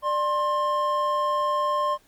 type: tone pair together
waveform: triangle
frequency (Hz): 593.8 / 1060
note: D5 / C6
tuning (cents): +19 / +22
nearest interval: minor seventh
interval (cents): 1003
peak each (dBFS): -25 / -21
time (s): 0.02-1.98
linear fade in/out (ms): 50
effects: pink hiss -60 dBFS RMS until 2.07 s + Opus 32 kbps